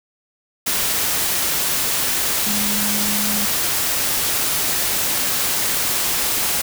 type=tone in noise; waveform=sine; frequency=207.7 Hz; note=G#3; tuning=in tune; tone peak=-25 dBFS; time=2.46-3.46 s; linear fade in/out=10 ms; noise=white; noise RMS=-20 dBFS; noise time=0.66-6.62 s; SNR=-8 dB; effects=none